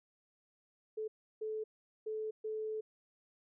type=tone bursts at uneven times; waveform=sine; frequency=434.2 Hz; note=A4; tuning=23 cents flat; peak=-36 dBFS; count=4; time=0.97-1.08 / 1.41-1.64 / 2.06-2.31 / 2.44-2.81 s; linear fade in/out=10 ms; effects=none